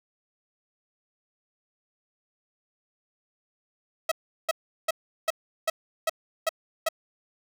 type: tone bursts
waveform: sawtooth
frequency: 646 Hz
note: E5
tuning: 35 cents flat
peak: -18 dBFS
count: 8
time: 4.09-6.888 s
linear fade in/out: 5 ms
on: 26 ms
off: 370 ms
effects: none